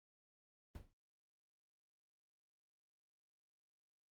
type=noise with exponential decay; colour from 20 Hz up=brown; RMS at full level=-44 dBFS; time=0.75-0.93 s; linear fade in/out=1 ms; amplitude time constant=39 ms; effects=Opus 24 kbps